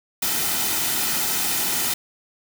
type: noise with comb filter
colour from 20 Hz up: white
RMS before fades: -23 dBFS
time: 0.22-1.94 s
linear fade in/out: 5 ms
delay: 1.8 ms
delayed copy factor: -0.5
effects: none